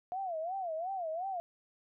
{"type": "tone with vibrato", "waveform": "sine", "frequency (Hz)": 702, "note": "F5", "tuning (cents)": 9, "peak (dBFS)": -34, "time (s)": [0.12, 1.4], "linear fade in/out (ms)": 0, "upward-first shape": "sine", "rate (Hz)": 2.8, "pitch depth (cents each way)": 190, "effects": []}